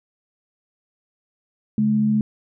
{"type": "tone pair together", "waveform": "sine", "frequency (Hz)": [138.59, 213.3], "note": ["C#3", "G#3"], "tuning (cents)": [0, 46], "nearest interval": "perfect fifth", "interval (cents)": 746, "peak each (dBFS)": [-26, -16], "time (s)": [1.78, 2.21], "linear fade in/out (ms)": 2, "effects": []}